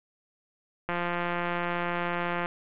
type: click train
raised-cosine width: 0.5 ms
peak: -15 dBFS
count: 274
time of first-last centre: 0.89-2.459 s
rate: 174 Hz
effects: resampled to 8000 Hz + 7-bit